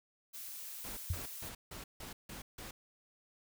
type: noise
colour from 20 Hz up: blue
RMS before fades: -46 dBFS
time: 0.33-1.5 s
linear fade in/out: 20 ms
type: noise bursts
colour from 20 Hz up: pink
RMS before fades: -47 dBFS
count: 7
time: 0.84-2.71 s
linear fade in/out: 5 ms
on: 130 ms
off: 160 ms
type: tone with exponential decay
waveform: sine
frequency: 86.7 Hz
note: F2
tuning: 12 cents flat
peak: -28 dBFS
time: 1.1-1.23 s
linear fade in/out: 5 ms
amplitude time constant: 27 ms
effects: none